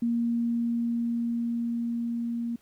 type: tone with level ramp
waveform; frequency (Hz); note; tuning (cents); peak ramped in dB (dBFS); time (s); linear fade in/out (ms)
sine; 234.5; A#3; +11; -23 to -28; 0.02-2.56; 5
effects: pink hiss -64 dBFS RMS until 2.61 s